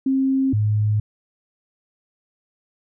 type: tone pair in turn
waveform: sine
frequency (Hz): 267 / 105.96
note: C4 / G#2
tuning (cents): +35 / +35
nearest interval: octave + major third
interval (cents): 1600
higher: first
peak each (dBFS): -16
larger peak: neither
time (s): 0.06-0.53 / 0.53-1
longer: neither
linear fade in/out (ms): 5
effects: none